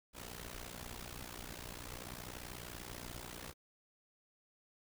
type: noise with amplitude modulation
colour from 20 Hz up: pink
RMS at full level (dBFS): -44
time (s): 0.13-3.54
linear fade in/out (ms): 50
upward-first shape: sine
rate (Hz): 60.4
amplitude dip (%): 85
effects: none